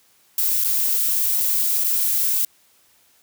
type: noise with dropouts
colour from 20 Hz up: violet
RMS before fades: -20 dBFS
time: 0.38-2.45 s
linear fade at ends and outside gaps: 1 ms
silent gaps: 0.639-0.645 / 1.839-1.844 s
effects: white hiss -58 dBFS RMS until 3.22 s + high-pass 60 Hz 12 dB/octave